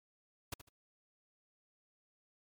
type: noise with echo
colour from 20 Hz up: pink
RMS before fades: -40 dBFS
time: 0.52-0.54 s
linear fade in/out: 5 ms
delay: 75 ms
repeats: 2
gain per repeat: -12 dB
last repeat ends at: 0.69 s
effects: MP3 96 kbps